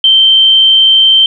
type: tone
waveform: sine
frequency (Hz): 3122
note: G7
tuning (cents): -8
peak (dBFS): -3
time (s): 0.04-1.26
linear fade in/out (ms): 2
effects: none